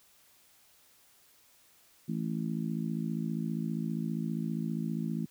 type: harmonic tone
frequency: 55 Hz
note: A1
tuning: in tune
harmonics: 3 / 4 / 5 / 6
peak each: -34 / -34 / -41 / -43 dBFS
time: 2.08-5.26 s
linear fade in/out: 10 ms
effects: white hiss -63 dBFS RMS until 5.3 s